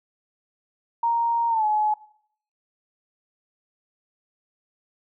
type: tone with pitch glide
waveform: sine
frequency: 932.3 to 850 Hz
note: A#5 to G#5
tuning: 0 to +40 cents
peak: -19 dBFS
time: 1.03-1.94 s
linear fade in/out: 5 ms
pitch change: -160 cents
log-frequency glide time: 1.49-1.65 s
effects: noise-tail reverb RT60 0.6 s tail -18 dB re dry